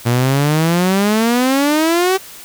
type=exponential sweep; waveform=sawtooth; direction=up; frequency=116.54 to 387.5 Hz; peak=-8 dBFS; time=0.05-2.18 s; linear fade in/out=20 ms; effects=white hiss -36 dBFS RMS until 2.44 s